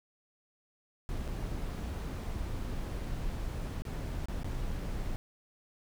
brown noise with dropouts, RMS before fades -36 dBFS, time 1.09-5.16 s, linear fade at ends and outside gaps 0 ms, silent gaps 1.278-1.285 / 3.821-3.852 / 4.257-4.285 / 4.432-4.445 s, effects none

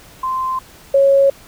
sine tone pair in turn, 1040 / 550.9 Hz, C6 / C#5, -11 / -11 cents, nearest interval major seventh, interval 1100 cents, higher first, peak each -17 / -8 dBFS, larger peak second, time 0.23-0.59 / 0.94-1.3 s, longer neither, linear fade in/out 5 ms, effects pink hiss -43 dBFS RMS until 1.47 s

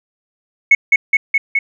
sine tone with echo, 2200 Hz, C#7, 14 cents flat, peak -3 dBFS, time 0.71-0.75 s, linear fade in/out 5 ms, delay 210 ms, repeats 4, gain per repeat -2 dB, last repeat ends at 1.59 s, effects tanh soft clip ceiling 0 dBFS

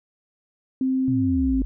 sine tone with pitch glide, 261.6 to 264.2 Hz, C4 to C4, 0 to +17 cents, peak -19 dBFS, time 0.81-1.62 s, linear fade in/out 2 ms, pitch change +17 cents, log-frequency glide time 1.03-1.39 s
sine exponential sweep, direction down, 133.4 to 46.58 Hz, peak -24 dBFS, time 1.08-1.65 s, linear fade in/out 0 ms
effects none

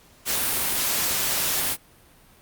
white noise, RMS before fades -24 dBFS, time 0.25-1.77 s, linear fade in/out 50 ms, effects pink hiss -54 dBFS RMS until 2.41 s + Opus 48 kbps

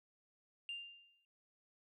sine tone with exponential decay, 2794 Hz, F7, in tune, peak -38 dBFS, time 0.69-1.25 s, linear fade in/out 1 ms, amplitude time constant 120 ms, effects noise-tail reverb RT60 0.3 s tail -23 dB re dry + tanh soft clip ceiling -37 dBFS

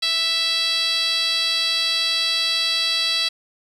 10% pulse tone with band-pass filter, 659.3 Hz, E5, in tune, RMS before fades -21 dBFS, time 0.02-3.29 s, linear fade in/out 10 ms, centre 4300 Hz, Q 3.3, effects resampled to 32000 Hz + 7-bit

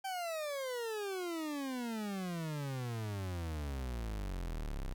40% pulse exponential sweep, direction down, 784 to 30.87 Hz, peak -36 dBFS, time 0.04-4.94 s, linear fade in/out 10 ms, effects 11-bit

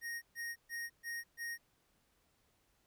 square tone bursts, 1864.7 Hz, A#6, in tune, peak -40 dBFS, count 5, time 0.01-1.58 s, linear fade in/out 50 ms, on 210 ms, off 130 ms, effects pink hiss -75 dBFS RMS until 2.86 s

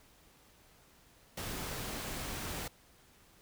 pink noise, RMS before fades -40 dBFS, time 1.37-2.68 s, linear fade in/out 5 ms, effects pink hiss -63 dBFS RMS until 3.41 s

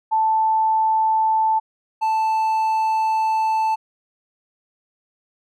sine / triangle tone pair in turn, 880 / 880 Hz, A5 / A5, 0 / 0 cents, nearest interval unison, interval 0 cents, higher neither, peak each -15 dBFS, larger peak neither, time 0.11-1.6 / 2.01-3.76 s, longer second, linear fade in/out 20 ms, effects none

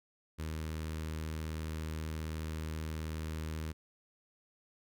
sawtooth tone with notch filter, 78.7 Hz, D#2, 20 cents sharp, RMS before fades -39 dBFS, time 0.38-3.73 s, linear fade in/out 20 ms, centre 720 Hz, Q 1.6, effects none

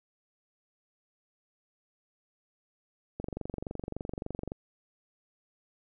click train, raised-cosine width 2 ms, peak -22 dBFS, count 32, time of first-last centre 3.2-4.519 s, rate 23.5 Hz, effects none

